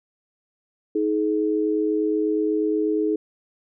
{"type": "tone pair together", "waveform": "sine", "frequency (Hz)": [316, 424.3], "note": ["D#4", "G#4"], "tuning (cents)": [27, 37], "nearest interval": "perfect fourth", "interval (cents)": 510, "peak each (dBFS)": -22, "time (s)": [0.95, 3.16], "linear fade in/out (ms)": 5, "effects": []}